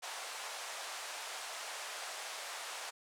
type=band-pass noise; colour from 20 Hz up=pink; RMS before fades=-44 dBFS; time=0.02-2.91 s; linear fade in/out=20 ms; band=620 to 9900 Hz; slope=24 dB/octave; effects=none